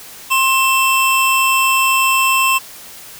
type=tone pair together; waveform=square; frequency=1058 / 2666 Hz; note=C6 / E7; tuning=+19 / +19 cents; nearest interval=octave + major third; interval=1600 cents; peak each=-15 dBFS; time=0.3-2.59 s; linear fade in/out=20 ms; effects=white hiss -36 dBFS RMS until 3.19 s